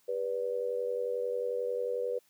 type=tone with amplitude modulation; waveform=sine; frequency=490 Hz; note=B4; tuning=14 cents flat; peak=-26 dBFS; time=0.08-2.19 s; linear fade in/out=10 ms; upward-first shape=sine; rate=91.2 Hz; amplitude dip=85%; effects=white hiss -68 dBFS RMS until 2.29 s + high-pass 100 Hz 12 dB/octave